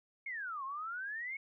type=exponential two-way sweep; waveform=sine; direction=down then up; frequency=2217 to 1046.5 to 2217 Hz; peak=-38 dBFS; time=0.26-1.37 s; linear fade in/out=5 ms; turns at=0.64 s; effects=none